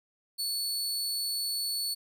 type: tone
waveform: sawtooth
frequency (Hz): 4435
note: C#8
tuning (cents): 0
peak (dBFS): -27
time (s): 0.38-1.95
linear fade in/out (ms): 20
effects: none